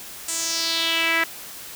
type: tone with band-pass filter sweep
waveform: sawtooth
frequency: 329.6 Hz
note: E4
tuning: in tune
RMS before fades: -23 dBFS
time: 0.28-1.24 s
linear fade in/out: 5 ms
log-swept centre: 8200 to 1900 Hz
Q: 3.1
effects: white hiss -38 dBFS RMS until 1.75 s